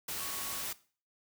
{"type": "tone in noise", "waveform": "sine", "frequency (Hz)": 1111, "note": "C#6", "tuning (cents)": 4, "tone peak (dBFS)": -47, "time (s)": [0.2, 0.62], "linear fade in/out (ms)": 5, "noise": "white", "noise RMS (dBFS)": -38, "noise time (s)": [0.08, 0.73], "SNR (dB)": -12, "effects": ["noise-tail reverb RT60 0.4 s tail -18 dB re dry"]}